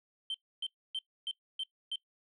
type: tone bursts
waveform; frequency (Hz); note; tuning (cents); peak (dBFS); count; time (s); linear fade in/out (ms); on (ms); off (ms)
sine; 3116; G7; -11; -31; 6; 0.3-1.958; 2; 43; 280
effects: noise-tail reverb RT60 0.1 s tail -21 dB re dry + tanh soft clip ceiling -31 dBFS